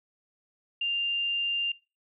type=tone; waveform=sine; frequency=2794 Hz; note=F7; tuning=in tune; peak=-26 dBFS; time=0.81-1.72 s; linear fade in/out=5 ms; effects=noise-tail reverb RT60 0.3 s tail -22 dB re dry